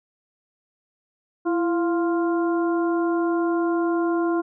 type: harmonic tone with a mistuned harmonic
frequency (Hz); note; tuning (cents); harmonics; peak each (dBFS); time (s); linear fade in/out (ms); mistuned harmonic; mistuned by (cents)
349.2; F4; 0; 1 / 2 / 3 / 4; -20 / -30 / -31 / -34; 1.45-4.42; 20; 1; -65
effects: none